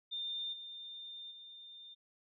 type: tone with level steps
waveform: sine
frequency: 3609 Hz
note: A7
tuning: 43 cents sharp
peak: -37 / -45 / -50 dBFS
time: 0.11-1.95 s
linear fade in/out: 20 ms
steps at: 0.52 / 1.3 s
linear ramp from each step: 20 ms
effects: none